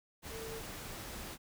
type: tone in noise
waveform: sine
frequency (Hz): 448.7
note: A4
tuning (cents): +34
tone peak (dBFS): -43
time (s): 0.3-0.62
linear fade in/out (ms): 50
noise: pink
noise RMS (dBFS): -45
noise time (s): 0.22-1.38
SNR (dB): -1
effects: none